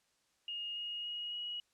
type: tone with pitch steps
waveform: sine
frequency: 2851 / 2869 / 2887 / 2906 Hz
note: F7 / F7 / F#7 / F#7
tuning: +35 / +46 / -43 / -32 cents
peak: -38 dBFS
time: 0.48-1.6 s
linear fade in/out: 2 ms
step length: 280 ms
effects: white hiss -75 dBFS RMS until 1.73 s + low-pass 8000 Hz 12 dB/octave